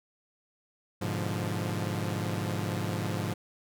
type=chord; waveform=sawtooth; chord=G# diminished seventh; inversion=none; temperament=equal; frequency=103.83 / 123.47 / 146.83 / 174.61 Hz; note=G#2 / B2 / D3 / F3; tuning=0 / 0 / 0 / 0 cents; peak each=-29 / -34 / -34 / -31 dBFS; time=1.01-3.34 s; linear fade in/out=10 ms; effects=none